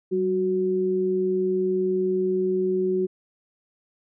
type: tone pair together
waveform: sine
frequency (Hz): 190.31 / 370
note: F#3 / F#4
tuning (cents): +49 / 0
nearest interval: octave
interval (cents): 1151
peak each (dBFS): -28 / -21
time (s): 0.11-3.07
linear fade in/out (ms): 20
effects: none